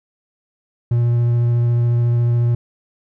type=tone with vibrato; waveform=triangle; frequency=119.1 Hz; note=A#2; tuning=38 cents sharp; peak=-11 dBFS; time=0.91-2.55 s; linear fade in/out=5 ms; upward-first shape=sine; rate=14 Hz; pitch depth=9 cents each way; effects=none